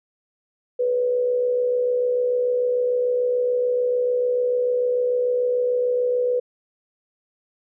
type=tone with amplitude modulation; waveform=sine; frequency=493.9 Hz; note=B4; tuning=in tune; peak=-16 dBFS; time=0.79-6.4 s; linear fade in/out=10 ms; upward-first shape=sine; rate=66.8 Hz; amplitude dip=45%; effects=none